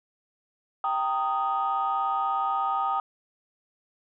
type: chord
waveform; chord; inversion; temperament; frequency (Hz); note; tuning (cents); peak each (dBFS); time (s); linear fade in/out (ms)
sine; Eb major; first; equal with one note detuned; 784 / 920.6 / 1244.5; G5 / Bb5 / Eb6; 0 / -22 / 0; -27 / -30 / -26; 0.84-3; 2
effects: tanh soft clip ceiling -17 dBFS